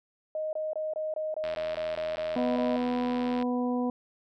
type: tone bursts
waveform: sine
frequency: 622.3 Hz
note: D#5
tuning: in tune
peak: -29 dBFS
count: 12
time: 0.35-2.763 s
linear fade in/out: 2 ms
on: 180 ms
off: 23 ms
type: click train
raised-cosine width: 0.3 ms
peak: -23 dBFS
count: 164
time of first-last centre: 1.44-3.425 s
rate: 82.1 Hz
type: harmonic tone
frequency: 246.9 Hz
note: B3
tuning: in tune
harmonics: 1 / 2 / 3 / 4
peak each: -27 / -33 / -37 / -39 dBFS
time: 2.36-3.9 s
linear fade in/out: 2 ms
effects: none